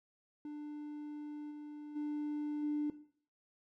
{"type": "tone with level steps", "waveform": "triangle", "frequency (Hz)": 297.1, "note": "D4", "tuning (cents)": 20, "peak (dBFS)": [-39, -42, -32, -28], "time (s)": [0.45, 2.9], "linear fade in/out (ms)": 2, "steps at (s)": [1.5, 1.95, 2.62], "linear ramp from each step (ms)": 20, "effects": ["noise-tail reverb RT60 0.5 s tail -17 dB re dry", "tanh soft clip ceiling -30 dBFS"]}